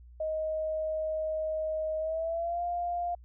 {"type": "tone with pitch glide", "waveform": "sine", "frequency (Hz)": [627, 699.7], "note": ["D#5", "F5"], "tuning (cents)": [13, 3], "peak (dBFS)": -29, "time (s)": [0.2, 3.15], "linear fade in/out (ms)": 5, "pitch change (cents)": 190, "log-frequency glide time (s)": [1.99, 2.63], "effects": ["added 60 Hz sine -49 dBFS peak until 3.24 s"]}